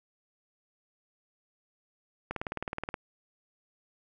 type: click train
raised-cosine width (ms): 0.5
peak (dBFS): -18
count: 13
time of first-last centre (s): 2.31-2.942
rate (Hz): 19
effects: none